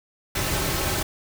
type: noise with comb filter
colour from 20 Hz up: pink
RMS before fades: -25 dBFS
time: 0.35-1.03 s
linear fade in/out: 5 ms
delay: 4.2 ms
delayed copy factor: -0.5
effects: none